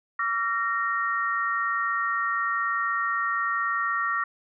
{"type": "tone cluster", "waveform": "sine", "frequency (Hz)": [1144, 1365, 1858], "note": ["D6", "F6", "A#6"], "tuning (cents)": [-46, -40, -6], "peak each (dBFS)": -28, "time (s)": [0.19, 4.24], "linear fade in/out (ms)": 5, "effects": []}